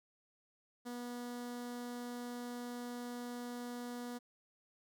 sawtooth tone with notch filter, 242.8 Hz, B3, 29 cents flat, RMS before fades -44 dBFS, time 0.85-4.19 s, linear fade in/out 20 ms, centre 2500 Hz, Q 1.9, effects none

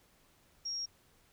sine tone, 5588 Hz, F8, in tune, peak -35 dBFS, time 0.65-0.86 s, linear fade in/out 10 ms, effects pink hiss -67 dBFS RMS until 1.32 s

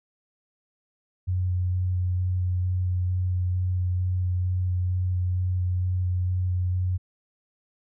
sine tone with vibrato, 90.9 Hz, F#2, 30 cents flat, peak -22 dBFS, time 1.27-6.98 s, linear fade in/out 20 ms, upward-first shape square, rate 2.2 Hz, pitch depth 9 cents each way, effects none

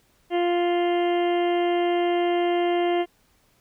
harmonic tone, 349.2 Hz, F4, in tune, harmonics 1 / 2 / 3 / 4 / 5 / 6 / 7 / 8 / 9, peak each -21 / -25 / -38 / -43 / -40 / -36 / -48 / -39 / -40 dBFS, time 0.3-3.06 s, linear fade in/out 50 ms, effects pink hiss -63 dBFS RMS until 3.6 s

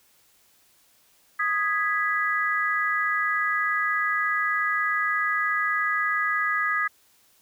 sine chord, G# minor, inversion second, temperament equal, 1244.5 / 1661.2 / 1975.5 Hz, D#6 / G#6 / B6, 0 / 0 / 0 cents, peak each -26 / -26 / -27 dBFS, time 1.39-6.88 s, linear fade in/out 10 ms, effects white hiss -61 dBFS RMS until 7.41 s

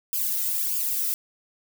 violet noise with flanger, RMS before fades -26 dBFS, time 0.13-1.14 s, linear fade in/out 0 ms, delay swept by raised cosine 0.5 to 1.8 ms, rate 1.6 Hz, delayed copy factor -0.85, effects none

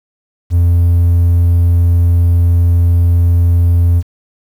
triangle tone, 86.3 Hz, F2, 20 cents flat, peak -4 dBFS, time 0.5-4.03 s, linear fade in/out 50 ms, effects tanh soft clip ceiling 0 dBFS + 7-bit

